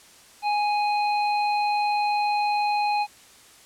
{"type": "harmonic tone", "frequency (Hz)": 830.6, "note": "G#5", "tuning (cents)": 0, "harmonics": [1, 3, 5], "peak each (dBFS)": [-21, -31, -35], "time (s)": [0.42, 3.07], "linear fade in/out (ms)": 50, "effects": ["white hiss -51 dBFS RMS until 3.65 s", "low-pass 10000 Hz 12 dB/octave"]}